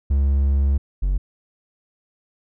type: tone pair in turn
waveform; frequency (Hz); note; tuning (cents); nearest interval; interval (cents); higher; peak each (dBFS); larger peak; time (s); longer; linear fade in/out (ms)
triangle; 69.3 / 46.67; C#2 / F#1; 0 / +16; perfect fifth; 684; first; -13 / -15; first; 0.1-0.78 / 1.02-1.18; first; 10
effects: none